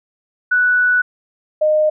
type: tone pair in turn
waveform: sine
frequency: 1480 / 614.1 Hz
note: F#6 / D#5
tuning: 0 / -23 cents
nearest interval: octave + minor third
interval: 1523 cents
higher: first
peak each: -11 dBFS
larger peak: neither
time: 0.51-1.02 / 1.61-1.9 s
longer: first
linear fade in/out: 10 ms
effects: none